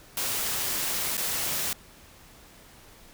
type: noise with dropouts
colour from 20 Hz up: white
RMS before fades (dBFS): -29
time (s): 0.17-1.73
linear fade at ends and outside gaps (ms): 2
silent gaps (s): 1.17-1.177
effects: pink hiss -52 dBFS RMS until 3.13 s